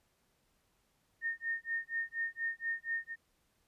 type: tone with tremolo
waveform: sine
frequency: 1833 Hz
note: A#6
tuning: 30 cents flat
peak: -31 dBFS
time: 1.21-3.16 s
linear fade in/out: 50 ms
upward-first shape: sine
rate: 4.2 Hz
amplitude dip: 100%
effects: pink hiss -75 dBFS RMS until 3.67 s + resampled to 32000 Hz